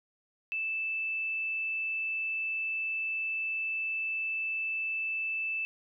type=tone; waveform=sine; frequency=2637 Hz; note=E7; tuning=in tune; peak=-30 dBFS; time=0.52-5.65 s; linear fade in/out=0 ms; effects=none